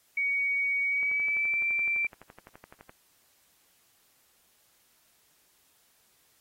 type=tone with pitch glide; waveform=sine; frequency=2246 to 2347 Hz; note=C#7 to D7; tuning=+22 to -2 cents; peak=-25 dBFS; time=0.17-2.07 s; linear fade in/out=5 ms; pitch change=+76 cents; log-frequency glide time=0.85-1.62 s
type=click train; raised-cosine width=0.5 ms; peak=-33 dBFS; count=23; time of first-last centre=1.03-2.894 s; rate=11.8 Hz
effects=white hiss -66 dBFS RMS until 6.4 s + AAC 48 kbps